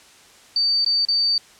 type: tone with dropouts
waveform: sine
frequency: 4599 Hz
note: D8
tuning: 37 cents flat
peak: -16 dBFS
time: 0.56-1.38 s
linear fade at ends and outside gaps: 2 ms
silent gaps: 0.847-0.862 / 1.051-1.085 s
effects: white hiss -49 dBFS RMS until 1.59 s + low-pass 8000 Hz 12 dB/octave